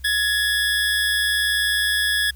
25% pulse tone pair together, 1680.1 / 1780 Hz, G#6 / A6, +20 / +20 cents, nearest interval minor second, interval 100 cents, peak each -15 / -23 dBFS, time 0.04-2.31 s, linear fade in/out 10 ms, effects added 66 Hz sine -38 dBFS peak until 2.35 s + white hiss -56 dBFS RMS until 2.35 s

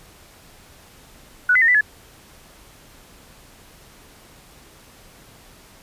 sine tone with pitch steps, 1474 / 2020 / 1835 / 1980 / 1708 Hz, F#6 / B6 / A#6 / B6 / G#6, -7 / +39 / -28 / +4 / +48 cents, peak -12 dBFS, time 1.49-1.81 s, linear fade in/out 5 ms, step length 64 ms, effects pink hiss -48 dBFS RMS until 5.82 s + resampled to 32000 Hz

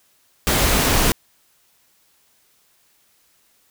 pink noise, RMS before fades -17 dBFS, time 0.47-1.12 s, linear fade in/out 0 ms, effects white hiss -60 dBFS RMS until 3.7 s

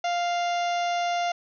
harmonic tone, 698.5 Hz, F5, in tune, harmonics 1 / 2 / 3 / 4 / 5 / 6 / 7 / 8 / 9, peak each -24 / -36 / -36 / -38 / -40 / -45 / -47 / -44 / -46 dBFS, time 0.04-1.32 s, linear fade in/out 5 ms, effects none

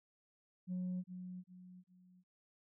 sine tone with echo, 181.9 Hz, F#3, 29 cents flat, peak -35 dBFS, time 0.67-1.04 s, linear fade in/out 50 ms, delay 400 ms, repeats 3, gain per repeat -9 dB, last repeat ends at 2.24 s, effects tanh soft clip ceiling -35 dBFS

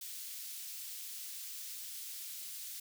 white high-pass noise, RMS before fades -45 dBFS, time 0.01-2.8 s, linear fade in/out 5 ms, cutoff 3200 Hz, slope 12 dB/octave, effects none

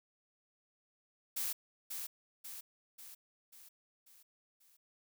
blue noise with echo, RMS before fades -37 dBFS, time 1.36-1.53 s, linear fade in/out 10 ms, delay 540 ms, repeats 6, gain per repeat -5 dB, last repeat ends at 4.77 s, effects none

